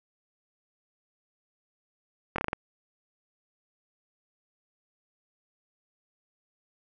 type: slowing click train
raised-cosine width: 0.5 ms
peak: -13 dBFS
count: 6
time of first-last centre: 2.36-2.531 s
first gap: 23 ms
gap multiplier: 1.2
effects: none